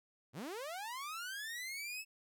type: linear sweep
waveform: sawtooth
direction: up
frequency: 100.2 to 2637 Hz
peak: -38 dBFS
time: 0.33-2.05 s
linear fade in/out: 50 ms
effects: none